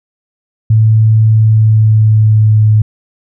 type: tone with pitch glide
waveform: sine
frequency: 110 to 107.67 Hz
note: A2 to A2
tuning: 0 to -37 cents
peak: -4 dBFS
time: 0.7-2.82 s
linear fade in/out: 5 ms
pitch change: -37 cents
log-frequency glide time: 1.27-2.64 s
effects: none